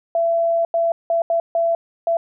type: tone bursts at uneven times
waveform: sine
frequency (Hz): 671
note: E5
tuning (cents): +31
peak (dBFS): -15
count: 6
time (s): 0.15-0.65 / 0.74-0.92 / 1.1-1.22 / 1.3-1.4 / 1.55-1.75 / 2.07-2.17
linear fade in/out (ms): 2
effects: none